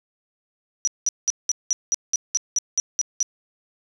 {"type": "tone bursts", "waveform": "sine", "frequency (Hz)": 5860, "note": "F#8", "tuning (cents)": -18, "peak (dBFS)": -17, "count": 12, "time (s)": [0.85, 3.228], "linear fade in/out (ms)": 0, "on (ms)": 24, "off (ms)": 190, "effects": []}